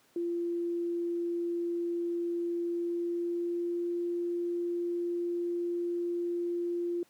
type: tone with pitch glide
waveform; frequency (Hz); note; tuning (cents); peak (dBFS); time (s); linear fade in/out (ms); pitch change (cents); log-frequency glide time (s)
sine; 343.6 to 346.8; F4 to F4; -28 to -12; -29; 0.16-7.03; 2; +16; 2.68-4.02
effects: pink hiss -65 dBFS RMS until 7.09 s + high-pass 200 Hz 12 dB/octave